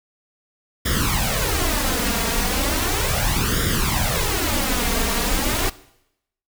pink noise with flanger, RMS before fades -21 dBFS, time 0.85-5.7 s, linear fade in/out 10 ms, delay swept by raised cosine 0.57 to 4.37 ms, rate 0.36 Hz, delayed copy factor +0.75, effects noise-tail reverb RT60 0.8 s tail -19 dB re dry

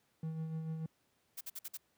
triangle tone with tremolo, 160 Hz, D#3, 49 cents sharp, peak -33 dBFS, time 0.23-0.86 s, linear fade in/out 2 ms, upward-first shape sine, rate 6.8 Hz, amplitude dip 40%
blue noise bursts, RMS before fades -43 dBFS, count 5, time 1.37-1.774 s, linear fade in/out 10 ms, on 40 ms, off 51 ms
effects pink hiss -75 dBFS RMS until 1.97 s + high-pass 100 Hz 12 dB/octave

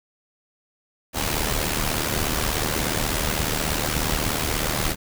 pink noise with amplitude modulation, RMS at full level -21 dBFS, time 1.13-4.96 s, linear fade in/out 50 ms, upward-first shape sine, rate 76.6 Hz, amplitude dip 70%, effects none

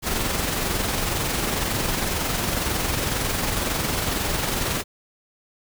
pink noise with amplitude modulation, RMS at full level -23 dBFS, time 0.02-4.84 s, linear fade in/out 50 ms, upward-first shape sine, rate 22 Hz, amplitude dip 35%, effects none

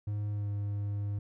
triangle tone with pitch glide, 103.83 to 101.99 Hz, G#2 to G#2, 0 to -31 cents, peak -29 dBFS, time 0.07-1.19 s, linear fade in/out 5 ms, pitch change -31 cents, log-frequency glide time 0.3-0.49 s, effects none

